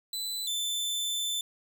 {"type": "tone pair in turn", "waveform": "sawtooth", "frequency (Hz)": [3998, 3533], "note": ["B7", "A7"], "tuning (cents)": [20, 6], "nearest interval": "major second", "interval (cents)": 214, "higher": "first", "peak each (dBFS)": [-29, -26], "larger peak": "second", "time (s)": [[0.13, 0.47], [0.47, 1.41]], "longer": "second", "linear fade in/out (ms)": 2, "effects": []}